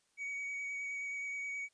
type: tone with vibrato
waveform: triangle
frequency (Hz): 2254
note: C#7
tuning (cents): +28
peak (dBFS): -36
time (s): 0.17-1.69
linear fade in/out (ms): 50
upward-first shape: square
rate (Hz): 9.5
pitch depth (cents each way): 12
effects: white hiss -75 dBFS RMS until 1.73 s + resampled to 22050 Hz